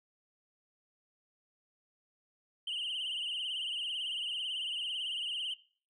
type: tone with vibrato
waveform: sine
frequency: 2968 Hz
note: F#7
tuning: 5 cents sharp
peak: -32 dBFS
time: 2.67-5.54 s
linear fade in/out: 5 ms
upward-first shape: triangle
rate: 18 Hz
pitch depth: 120 cents each way
effects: noise-tail reverb RT60 0.4 s tail -19 dB re dry + tanh soft clip ceiling -32 dBFS